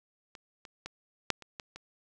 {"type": "clicks", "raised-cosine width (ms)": 0.2, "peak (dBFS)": [-29, -30, -22, -8, -30, -22, -27], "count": 7, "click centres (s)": [0.352, 0.652, 0.86, 1.303, 1.423, 1.598, 1.76], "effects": []}